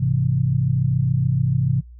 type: chord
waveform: sine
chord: Ab augmented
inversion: none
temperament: equal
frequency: 103.83 / 130.81 / 164.81 Hz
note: Ab2 / C3 / E3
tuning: 0 / 0 / 0 cents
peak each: -24 / -18 / -24 dBFS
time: 0-1.81 s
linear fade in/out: 10 ms
effects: noise-tail reverb RT60 0.1 s tail -21 dB re dry + added 60 Hz sine -39 dBFS peak until 1.99 s